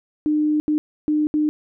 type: tone bursts at uneven times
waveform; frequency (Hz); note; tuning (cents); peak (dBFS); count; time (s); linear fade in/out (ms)
sine; 302.6; D#4; -48; -16; 4; 0.26-0.6 / 0.68-0.78 / 1.08-1.27 / 1.34-1.49; 0
effects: none